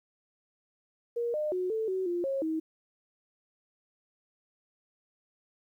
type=tone with pitch steps; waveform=sine; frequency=472.4 / 606 / 365.9 / 441.8 / 376.3 / 349 / 543 / 318.3 Hz; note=A#4 / D#5 / F#4 / A4 / F#4 / F4 / C#5 / D#4; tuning=+23 / -46 / -19 / +7 / +29 / -1 / -36 / +39 cents; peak=-28 dBFS; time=1.16-2.6 s; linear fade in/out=10 ms; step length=180 ms; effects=11-bit